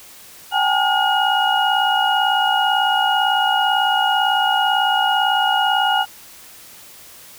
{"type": "tone cluster", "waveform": "sine", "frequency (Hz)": [769, 827, 889, 1428, 2891], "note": ["G5", "G#5", "A5", "F6", "F#7"], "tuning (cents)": [-33, -8, 18, 38, -41], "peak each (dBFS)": [-20, -19, -27, -21, -21], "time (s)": [0.51, 6.06], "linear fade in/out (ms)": 50, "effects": ["white hiss -42 dBFS RMS until 7.38 s"]}